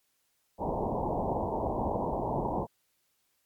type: low-pass noise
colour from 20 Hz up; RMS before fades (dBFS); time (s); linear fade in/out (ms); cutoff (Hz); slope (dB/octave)
white; -31; 0.58-2.67; 50; 980; 96
effects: white hiss -74 dBFS RMS until 3.45 s + MP3 96 kbps